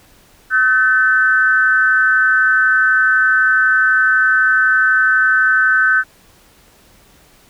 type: tone with amplitude modulation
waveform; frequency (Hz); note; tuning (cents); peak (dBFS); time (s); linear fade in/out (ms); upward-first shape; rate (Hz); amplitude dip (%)
sine; 1523; F#6; +50; -6; 0.5-6.04; 50; sine; 232; 80
effects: pink hiss -49 dBFS RMS until 7.49 s